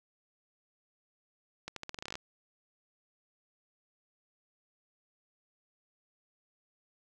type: accelerating click train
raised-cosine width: 0.2 ms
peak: -22 dBFS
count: 13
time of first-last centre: 1.68-2.155 s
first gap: 83 ms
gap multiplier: 0.85
effects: none